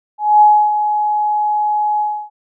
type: tone with ADSR envelope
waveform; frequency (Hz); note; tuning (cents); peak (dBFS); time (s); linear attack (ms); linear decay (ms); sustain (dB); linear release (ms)
sine; 842; G#5; +24; -4; 0.18-2.3; 230; 300; -9; 300
effects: none